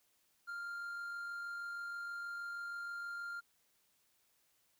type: tone with amplitude modulation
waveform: triangle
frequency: 1396.9 Hz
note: F6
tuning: in tune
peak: -38 dBFS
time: 0.47-3.41 s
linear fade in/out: 20 ms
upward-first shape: sine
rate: 46.3 Hz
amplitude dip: 25%
effects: white hiss -75 dBFS RMS until 4.79 s